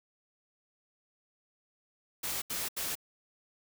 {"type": "noise bursts", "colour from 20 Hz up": "white", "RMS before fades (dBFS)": -35, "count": 3, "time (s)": [2.23, 2.954], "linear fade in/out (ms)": 10, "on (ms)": 190, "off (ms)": 77, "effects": []}